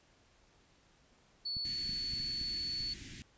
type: tone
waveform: sine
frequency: 4435 Hz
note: C#8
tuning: in tune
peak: -35 dBFS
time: 1.45-2.94 s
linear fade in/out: 10 ms
type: clicks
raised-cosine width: 5 ms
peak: -34 dBFS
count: 6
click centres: 1.568 / 1.894 / 2.136 / 2.201 / 2.414 / 2.806 s
type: band-stop noise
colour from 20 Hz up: pink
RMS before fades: -48 dBFS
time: 1.65-3.22 s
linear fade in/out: 0 ms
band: 350 to 1700 Hz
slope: 48 dB/octave
effects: pink hiss -67 dBFS RMS until 3.37 s + resampled to 16000 Hz